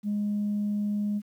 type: tone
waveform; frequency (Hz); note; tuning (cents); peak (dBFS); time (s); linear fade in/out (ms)
sine; 206.9; G#3; -6; -24; 0.03-1.22; 50
effects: tanh soft clip ceiling -22 dBFS + 10-bit